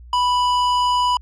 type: tone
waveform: square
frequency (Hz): 987.8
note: B5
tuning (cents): 0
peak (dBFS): -16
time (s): 0.13-1.17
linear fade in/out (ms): 2
effects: added 60 Hz sine -38 dBFS peak until 1.21 s + low-pass 5000 Hz 12 dB/octave